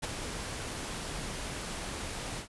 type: noise with ADSR envelope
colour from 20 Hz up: pink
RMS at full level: -32 dBFS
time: 0.02-2.48 s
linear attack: 19 ms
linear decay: 20 ms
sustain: -6 dB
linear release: 99 ms
effects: resampled to 24000 Hz